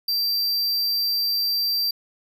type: tone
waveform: square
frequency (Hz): 4699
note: D8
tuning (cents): 0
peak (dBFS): -21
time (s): 0.08-1.91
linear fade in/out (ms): 5
effects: none